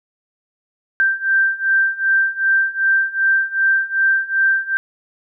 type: beating tone pair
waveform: sine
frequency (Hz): 1568 / 1570.6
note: G6 / G6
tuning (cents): 0 / +3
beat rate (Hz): 2.6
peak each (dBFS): -18 / -16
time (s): 1-4.77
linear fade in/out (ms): 0
effects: none